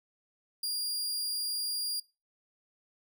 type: tone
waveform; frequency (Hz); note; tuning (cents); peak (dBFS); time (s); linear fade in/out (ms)
sawtooth; 4813; D8; +42; -28; 0.63-2; 5
effects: noise-tail reverb RT60 0.3 s tail -26 dB re dry